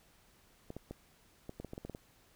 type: clicks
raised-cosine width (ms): 2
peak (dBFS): -29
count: 11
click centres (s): 0.704 / 0.766 / 0.91 / 1.494 / 1.6 / 1.647 / 1.734 / 1.779 / 1.85 / 1.897 / 1.949
effects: pink hiss -66 dBFS RMS until 2.35 s